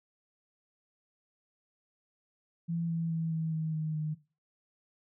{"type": "tone with pitch steps", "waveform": "sine", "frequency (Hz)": [167.9, 165.49, 163.12, 160.78, 158.48, 156.2, 153.96], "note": ["E3", "E3", "E3", "E3", "D#3", "D#3", "D#3"], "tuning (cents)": [32, 7, -18, -43, 32, 7, -18], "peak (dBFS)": -30, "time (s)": [2.68, 4.15], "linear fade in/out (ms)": 20, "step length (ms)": 210, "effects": ["noise-tail reverb RT60 0.3 s tail -17 dB re dry"]}